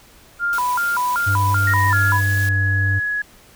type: tone with vibrato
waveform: sine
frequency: 1178 Hz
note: D6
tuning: 5 cents sharp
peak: -17 dBFS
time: 0.39-2.21 s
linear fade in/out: 50 ms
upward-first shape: square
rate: 2.6 Hz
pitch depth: 300 cents each way
type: noise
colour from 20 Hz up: white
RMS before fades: -33 dBFS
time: 0.53-2.49 s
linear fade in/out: 0 ms
type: tone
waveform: triangle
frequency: 98.4 Hz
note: G2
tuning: 7 cents sharp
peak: -15 dBFS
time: 1.26-3 s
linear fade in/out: 20 ms
type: tone with pitch glide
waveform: sine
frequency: 1864.7 to 1680.6 Hz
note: A#6 to G#6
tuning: 0 to +20 cents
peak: -19 dBFS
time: 1.67-3.22 s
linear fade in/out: 5 ms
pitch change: -180 cents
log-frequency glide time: 1.89-1.95 s
effects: pink hiss -48 dBFS RMS until 3.55 s